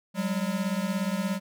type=beating tone pair; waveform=square; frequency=185 / 202 Hz; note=F#3 / G#3; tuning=0 / -48 cents; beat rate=17 Hz; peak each=-30 dBFS; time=0.14-1.4 s; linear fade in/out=50 ms; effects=none